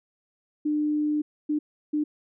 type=tone bursts at uneven times; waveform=sine; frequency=299.9 Hz; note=D4; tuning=36 cents sharp; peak=-22 dBFS; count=3; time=0.65-1.22 / 1.49-1.59 / 1.93-2.04 s; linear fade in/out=10 ms; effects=none